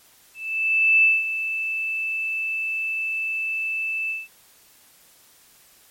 sine tone with ADSR envelope, 2637 Hz, E7, in tune, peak -12 dBFS, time 0.34-4.28 s, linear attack 700 ms, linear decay 190 ms, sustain -11 dB, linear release 180 ms, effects white hiss -54 dBFS RMS until 5.9 s + MP3 64 kbps

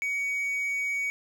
triangle tone with quantisation, 2252 Hz, C#7, 27 cents sharp, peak -25 dBFS, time 0.02-1.1 s, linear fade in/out 0 ms, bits 9, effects none

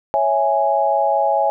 sine chord, C# minor, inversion none, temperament equal, 554.4 / 659.3 / 830.6 Hz, C#5 / E5 / G#5, 0 / 0 / 0 cents, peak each -20 / -19 / -17 dBFS, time 0.14-1.5 s, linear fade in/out 0 ms, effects none

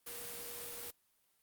sine tone in noise, 476.1 Hz, A#4, 37 cents sharp, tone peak -53 dBFS, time 0.06-0.91 s, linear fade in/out 10 ms, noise white, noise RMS -45 dBFS, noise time 0.06-0.91 s, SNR -11 dB, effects white hiss -75 dBFS RMS until 1.42 s + Opus 32 kbps

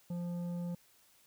triangle tone with tanh clipping, 174.3 Hz, F3, 3 cents flat, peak -37 dBFS, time 0.1-0.75 s, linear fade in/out 5 ms, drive 13 dB, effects white hiss -66 dBFS RMS until 1.26 s

